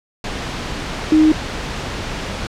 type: tone in noise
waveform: sine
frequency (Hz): 311.1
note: D#4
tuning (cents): 0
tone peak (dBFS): -8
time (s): 1.12-1.32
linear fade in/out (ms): 2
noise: pink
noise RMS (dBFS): -25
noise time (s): 0.24-2.47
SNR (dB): +14
effects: low-pass 5000 Hz 12 dB/octave